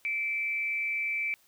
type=tone with frequency modulation; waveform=sine; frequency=2324 Hz; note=D7; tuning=19 cents flat; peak=-28 dBFS; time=0.05-1.34 s; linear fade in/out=0 ms; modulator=207 Hz; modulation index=0.36; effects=white hiss -64 dBFS RMS until 1.47 s